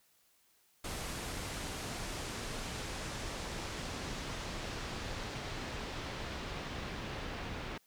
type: noise with low-pass filter sweep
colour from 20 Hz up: pink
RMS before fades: -41 dBFS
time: 0.84-7.78 s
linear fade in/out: 5 ms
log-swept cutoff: 11000 to 3300 Hz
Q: 0.8
effects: white hiss -70 dBFS RMS until 7.86 s